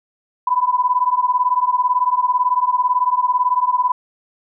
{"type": "beating tone pair", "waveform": "sine", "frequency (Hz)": [987.8, 1005.8], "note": ["B5", "B5"], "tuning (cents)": [0, 31], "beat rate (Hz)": 18, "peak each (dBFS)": -17, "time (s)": [0.47, 3.92], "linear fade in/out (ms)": 5, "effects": []}